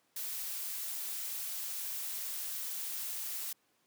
blue noise, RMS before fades -39 dBFS, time 0.16-3.53 s, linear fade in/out 5 ms, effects pink hiss -73 dBFS RMS until 3.86 s + high-pass 200 Hz 12 dB/octave

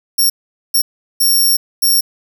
5% pulse tone bursts at uneven times, 5520 Hz, F8, 21 cents flat, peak -4 dBFS, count 4, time 0.18-0.3 / 0.74-0.82 / 1.2-1.57 / 1.82-2.01 s, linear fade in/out 10 ms, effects none

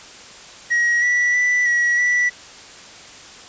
triangle tone with pitch steps, 1901 / 1950 / 1975 / 1923 / 1959 Hz, A#6 / B6 / B6 / B6 / B6, +33 / -23 / 0 / -47 / -15 cents, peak -13 dBFS, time 0.7-2.3 s, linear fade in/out 20 ms, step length 320 ms, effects white hiss -40 dBFS RMS until 3.48 s + resampled to 16000 Hz

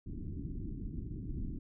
pink low-pass noise, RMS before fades -40 dBFS, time 0.06-1.59 s, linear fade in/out 5 ms, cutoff 330 Hz, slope 48 dB/octave, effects none

